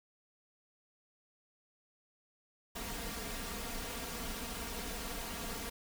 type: noise with comb filter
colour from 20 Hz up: pink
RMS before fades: -41 dBFS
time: 2.75-5.7 s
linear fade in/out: 10 ms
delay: 4.3 ms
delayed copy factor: +0.75
effects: none